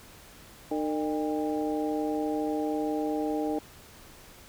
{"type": "harmonic tone with a mistuned harmonic", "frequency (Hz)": 152.1, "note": "D#3", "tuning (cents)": -39, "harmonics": [2, 3, 4, 5], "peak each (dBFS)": [-29, -33, -36, -35], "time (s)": [0.71, 3.59], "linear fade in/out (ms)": 5, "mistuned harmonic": 5, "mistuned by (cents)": 91, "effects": ["pink hiss -51 dBFS RMS until 4.48 s"]}